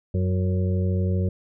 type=harmonic tone with a mistuned harmonic; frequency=92.5 Hz; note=F#2; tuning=in tune; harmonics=1 / 2 / 4 / 5 / 6; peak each=-21 / -27 / -33 / -35 / -37 dBFS; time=0.14-1.29 s; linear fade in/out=5 ms; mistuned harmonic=4; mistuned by=-19 cents; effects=none